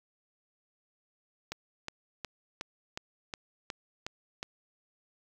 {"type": "click train", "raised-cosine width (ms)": 0.2, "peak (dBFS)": -19, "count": 9, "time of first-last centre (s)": [1.52, 4.429], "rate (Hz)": 2.75, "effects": ["8-bit"]}